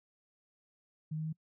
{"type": "tone with pitch steps", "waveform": "sine", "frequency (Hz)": [155.56, 156.91, 158.28], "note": ["D#3", "D#3", "D#3"], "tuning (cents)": [0, 15, 30], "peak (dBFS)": -34, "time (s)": [1.11, 1.329], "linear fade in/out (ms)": 10, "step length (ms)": 73, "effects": ["noise-tail reverb RT60 0.1 s tail -25 dB re dry"]}